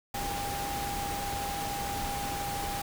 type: tone in noise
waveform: sine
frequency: 804 Hz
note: G5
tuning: 44 cents sharp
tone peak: -34 dBFS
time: 0.14-2.82 s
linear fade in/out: 5 ms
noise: pink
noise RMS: -36 dBFS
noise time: 0.14-2.82 s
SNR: -1 dB
effects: none